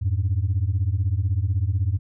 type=beating tone pair; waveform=sine; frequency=87.6 / 103.6 Hz; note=F2 / G#2; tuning=+6 / -4 cents; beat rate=16 Hz; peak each=-21 dBFS; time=0.01-1.99 s; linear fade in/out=20 ms; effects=tanh soft clip ceiling -15 dBFS